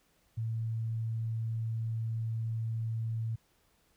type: tone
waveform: sine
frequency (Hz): 112.9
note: A2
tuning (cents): +45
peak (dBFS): -31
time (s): 0.37-3.36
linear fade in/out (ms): 10
effects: pink hiss -70 dBFS RMS until 3.96 s